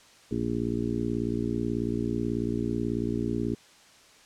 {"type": "harmonic tone", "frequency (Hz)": 58.27, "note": "A#1", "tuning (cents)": 0, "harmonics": [1, 2, 3, 4, 5, 6, 7], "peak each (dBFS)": [-39, -34, -40, -31, -32, -34, -35], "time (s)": [0.31, 3.55], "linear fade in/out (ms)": 5, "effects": ["white hiss -55 dBFS RMS until 4.25 s", "low-pass 7000 Hz 12 dB/octave"]}